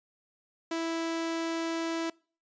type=tone; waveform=sawtooth; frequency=329.6 Hz; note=E4; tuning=in tune; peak=-26 dBFS; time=0.71-2.1 s; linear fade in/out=5 ms; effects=noise-tail reverb RT60 0.4 s tail -25 dB re dry + resampled to 16000 Hz